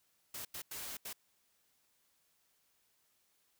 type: noise bursts at uneven times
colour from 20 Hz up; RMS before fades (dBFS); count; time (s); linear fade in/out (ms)
white; -44; 4; 0.34-0.45 / 0.54-0.62 / 0.71-0.97 / 1.05-1.13; 5
effects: white hiss -75 dBFS RMS until 3.59 s